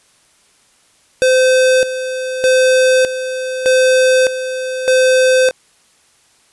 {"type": "tone with tremolo", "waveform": "square", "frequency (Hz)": 515, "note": "C5", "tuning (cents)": -28, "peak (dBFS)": -9, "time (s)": [1.22, 5.51], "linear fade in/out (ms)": 0, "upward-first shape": "square", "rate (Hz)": 0.82, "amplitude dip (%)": 70, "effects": ["white hiss -53 dBFS RMS until 6.52 s", "resampled to 24000 Hz"]}